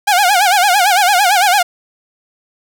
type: tone with vibrato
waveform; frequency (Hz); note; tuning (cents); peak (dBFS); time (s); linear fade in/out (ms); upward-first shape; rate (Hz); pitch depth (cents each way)
sawtooth; 769; G5; -33; -5; 0.07-1.63; 10; sine; 8.9; 160
effects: none